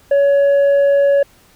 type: tone with tanh clipping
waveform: triangle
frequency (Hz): 562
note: C#5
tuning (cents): +24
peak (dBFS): -10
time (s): 0.11-1.23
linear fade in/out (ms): 5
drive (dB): 8
effects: pink hiss -50 dBFS RMS until 1.55 s